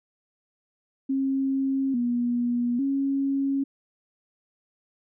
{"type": "tone with pitch steps", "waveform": "sine", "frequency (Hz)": [269.5, 241.2, 274.6], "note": ["C#4", "B3", "C#4"], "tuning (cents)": [-49, -41, -16], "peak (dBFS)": -22, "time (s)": [1.09, 3.64], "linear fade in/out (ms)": 10, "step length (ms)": 850, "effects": []}